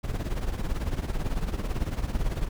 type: noise with tremolo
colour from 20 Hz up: brown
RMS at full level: -25 dBFS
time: 0.03-2.49 s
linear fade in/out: 20 ms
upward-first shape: triangle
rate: 18 Hz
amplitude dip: 80%
effects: none